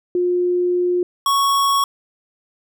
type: tone pair in turn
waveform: sine / square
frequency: 356.4 / 1109.5 Hz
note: F4 / C#6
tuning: +35 / +1 cents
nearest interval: octave + minor sixth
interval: 1966 cents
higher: second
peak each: -15 dBFS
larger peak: neither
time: 0.15-1.03 / 1.26-1.84 s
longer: first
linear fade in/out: 2 ms
effects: none